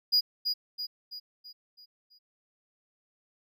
triangle tone with echo, 4894 Hz, D#8, 29 cents flat, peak -19 dBFS, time 0.12-0.21 s, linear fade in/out 20 ms, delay 330 ms, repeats 6, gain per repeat -6 dB, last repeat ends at 2.19 s, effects none

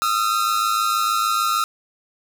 45% pulse tone pair together, 1244.5 / 1351 Hz, D#6 / E6, 0 / +42 cents, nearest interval minor second, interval 142 cents, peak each -21 dBFS, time 0.02-1.64 s, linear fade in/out 0 ms, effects none

